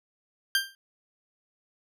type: tone with exponential decay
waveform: 20% pulse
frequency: 1583 Hz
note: G6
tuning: 17 cents sharp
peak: -14 dBFS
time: 0.55-0.75 s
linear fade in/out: 1 ms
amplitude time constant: 43 ms
effects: none